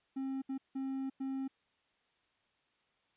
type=tone bursts at uneven times; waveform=triangle; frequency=267.5 Hz; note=C4; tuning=38 cents sharp; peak=-33 dBFS; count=4; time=0.16-0.42 / 0.49-0.58 / 0.75-1.1 / 1.2-1.48 s; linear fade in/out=10 ms; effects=white hiss -75 dBFS RMS until 3.16 s + resampled to 8000 Hz